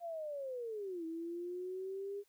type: linear two-way sweep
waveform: sine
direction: down then up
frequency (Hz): 698.5 to 322.8 to 407.8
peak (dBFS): -39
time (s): 0-2.24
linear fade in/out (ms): 50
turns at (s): 1.05
effects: white hiss -75 dBFS RMS until 2.28 s